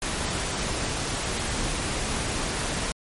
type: noise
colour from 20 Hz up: pink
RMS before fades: -28 dBFS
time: 0.02-2.92 s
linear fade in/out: 2 ms
effects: MP3 48 kbps